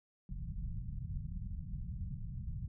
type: low-pass noise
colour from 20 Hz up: pink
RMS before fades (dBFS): -41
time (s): 0.29-2.68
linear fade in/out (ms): 2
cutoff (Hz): 180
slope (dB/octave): 48
effects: none